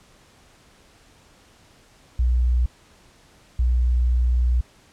sine tone pair in turn, 61 / 61 Hz, B1 / B1, -21 / -21 cents, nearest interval unison, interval 0 cents, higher neither, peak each -16 dBFS, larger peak neither, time 2.19-2.66 / 3.59-4.61 s, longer second, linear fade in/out 5 ms, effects pink hiss -54 dBFS RMS until 4.92 s + low-pass 9000 Hz 12 dB/octave

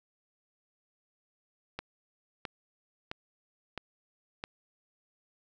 click train, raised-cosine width 0.3 ms, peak -20 dBFS, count 5, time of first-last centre 1.79-4.439 s, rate 1.51 Hz, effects none

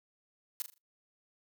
blue noise with echo, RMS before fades -35 dBFS, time 0.6-0.62 s, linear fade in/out 0 ms, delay 40 ms, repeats 4, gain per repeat -9 dB, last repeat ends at 0.78 s, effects noise-tail reverb RT60 0.2 s tail -24 dB re dry

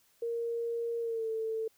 sine tone with pitch glide, 466.2 to 444.6 Hz, A#4 to A4, 0 to +18 cents, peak -31 dBFS, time 0.22-1.68 s, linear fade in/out 5 ms, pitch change -82 cents, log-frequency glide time 1-1.29 s, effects white hiss -68 dBFS RMS until 1.77 s

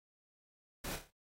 pink noise with echo, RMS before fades -42 dBFS, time 0.84-0.96 s, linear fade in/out 5 ms, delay 29 ms, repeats 5, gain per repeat -6 dB, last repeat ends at 1.105 s, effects AAC 48 kbps

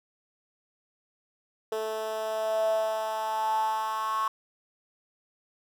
10% pulse tone with high-pass filter sweep, 218.8 Hz, A3, 9 cents flat, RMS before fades -29 dBFS, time 1.72-4.28 s, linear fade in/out 2 ms, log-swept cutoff 480 to 1100 Hz, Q 9.3, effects none

